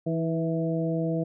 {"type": "harmonic tone with a mistuned harmonic", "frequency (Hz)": 164, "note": "E3", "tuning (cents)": -9, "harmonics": [1, 2, 3, 4], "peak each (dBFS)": [-27, -30, -32, -33], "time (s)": [0.06, 1.24], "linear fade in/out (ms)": 10, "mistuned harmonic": 2, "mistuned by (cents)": -23, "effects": []}